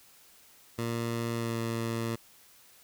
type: tone with pitch glide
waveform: 15% pulse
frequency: 116.54 to 114.87 Hz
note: A#2 to A#2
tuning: 0 to -25 cents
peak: -24 dBFS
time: 0.78-2.16 s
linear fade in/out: 10 ms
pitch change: -25 cents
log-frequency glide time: 1.35-1.56 s
effects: white hiss -58 dBFS RMS until 2.83 s